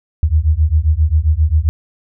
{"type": "beating tone pair", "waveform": "sine", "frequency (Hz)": [74.2, 81.7], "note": ["D2", "E2"], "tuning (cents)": [18, -15], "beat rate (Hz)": 7.5, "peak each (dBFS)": -13, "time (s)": [0.23, 1.69], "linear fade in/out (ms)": 0, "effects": []}